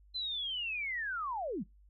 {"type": "linear sweep", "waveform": "sine", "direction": "down", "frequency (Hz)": [4103, 141.1], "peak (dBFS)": -34, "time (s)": [0.14, 1.64], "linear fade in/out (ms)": 20, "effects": ["noise-tail reverb RT60 0.2 s tail -26 dB re dry", "added 50 Hz sine -58 dBFS peak until 1.89 s"]}